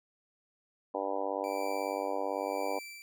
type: harmonic tone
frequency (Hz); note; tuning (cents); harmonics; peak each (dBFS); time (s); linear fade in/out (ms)
98; G2; 0; 3 / 4 / 5 / 6 / 7 / 8 / 9 / 10; -41 / -42 / -37 / -37 / -41 / -39 / -42 / -42; 0.94-2.79; 5
type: tone with tremolo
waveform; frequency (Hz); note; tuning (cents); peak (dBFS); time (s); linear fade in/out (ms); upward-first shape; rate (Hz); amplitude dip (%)
sawtooth; 2336; D7; -10; -39; 1.44-3.02; 0; sine; 0.96; 85
effects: none

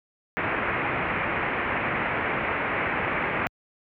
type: low-pass noise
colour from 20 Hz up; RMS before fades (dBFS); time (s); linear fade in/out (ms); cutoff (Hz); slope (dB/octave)
white; -27; 0.37-3.47; 0; 2400; 48
effects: high-pass 60 Hz 12 dB/octave

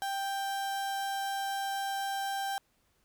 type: tone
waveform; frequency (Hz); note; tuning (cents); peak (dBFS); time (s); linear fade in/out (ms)
35% pulse; 787; G5; +7; -30; 0.02-2.58; 0
effects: pink hiss -72 dBFS RMS until 3.04 s

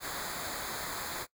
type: noise with comb filter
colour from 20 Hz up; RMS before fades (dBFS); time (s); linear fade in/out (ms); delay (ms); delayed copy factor
pink; -38; 0-1.27; 50; 0.35; -0.75
effects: noise-tail reverb RT60 0.1 s tail -20 dB re dry

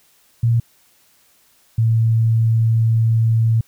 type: tone pair in turn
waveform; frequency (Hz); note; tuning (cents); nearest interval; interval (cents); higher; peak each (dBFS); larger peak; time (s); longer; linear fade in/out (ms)
sine; 116.6 / 113.22; A#2 / A2; +1 / +50; minor second; 51; first; -12; neither; 0.43-0.6 / 1.78-3.61; second; 5
effects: white hiss -56 dBFS RMS until 3.67 s

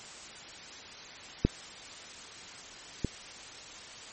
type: clicks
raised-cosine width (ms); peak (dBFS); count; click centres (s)
3; -9 / -15; 2; 1.45 / 3.047
effects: white hiss -46 dBFS RMS until 4.12 s + MP3 32 kbps

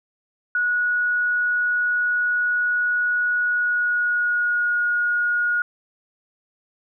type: tone with pitch glide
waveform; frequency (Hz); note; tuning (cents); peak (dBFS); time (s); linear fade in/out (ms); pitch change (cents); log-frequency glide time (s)
sine; 1460 to 1440.7; F#6 to F#6; -24 to -47; -18; 0.55-5.62; 2; -23; 3.38-4.8
effects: none

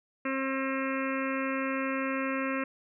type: harmonic tone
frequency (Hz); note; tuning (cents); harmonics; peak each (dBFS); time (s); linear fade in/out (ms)
267.5; C4; +38; 1 / 2 / 4 / 5 / 6 / 7 / 8 / 9 / 10; -32 / -35 / -38 / -39 / -40 / -40 / -41 / -42 / -42; 0.25-2.64; 5
effects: none

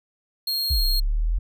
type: tone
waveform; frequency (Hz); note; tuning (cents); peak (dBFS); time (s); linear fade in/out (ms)
45% pulse; 4249; C8; +26; -22; 0.47-1; 5
type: exponential two-way sweep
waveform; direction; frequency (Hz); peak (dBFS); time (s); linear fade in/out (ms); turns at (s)
sine; down then up; 82.41 to 30.87 to 43.84; -19; 0.7-1.39; 10; 0.84
effects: none

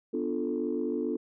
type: chord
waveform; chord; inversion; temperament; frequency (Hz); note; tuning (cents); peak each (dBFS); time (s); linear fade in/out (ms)
sine; B half-diminished seventh; none; equal; 246.9 / 293.7 / 349.2 / 440; B3 / D4 / F4 / A4; 0 / 0 / 0 / 0; -33; 0.13-1.17; 10
effects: tanh soft clip ceiling -19 dBFS

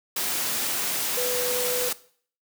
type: tone in noise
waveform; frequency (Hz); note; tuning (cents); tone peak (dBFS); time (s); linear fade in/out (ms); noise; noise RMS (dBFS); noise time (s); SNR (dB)
sine; 495.5; B4; +6; -26; 1.17-1.89; 5; white; -27; 0.16-1.93; -2
effects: noise-tail reverb RT60 0.5 s tail -18 dB re dry + high-pass 150 Hz 12 dB/octave

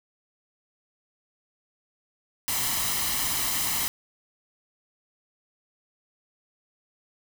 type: noise with comb filter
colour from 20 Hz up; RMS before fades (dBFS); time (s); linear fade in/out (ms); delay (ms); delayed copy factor
white; -27; 2.48-3.88; 0; 0.99; +0.55
effects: none

